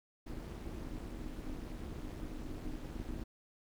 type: noise with amplitude modulation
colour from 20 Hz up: brown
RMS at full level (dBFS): -39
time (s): 0.26-3.24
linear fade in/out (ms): 10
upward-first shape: sine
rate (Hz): 280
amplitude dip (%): 90
effects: none